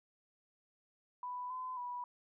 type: tone with pitch steps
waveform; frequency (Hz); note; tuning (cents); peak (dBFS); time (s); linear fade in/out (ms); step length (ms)
sine; 991 / 1018 / 980; B5 / C6 / B5; +6 / -48 / -14; -39; 1.23-2.04; 2; 270
effects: none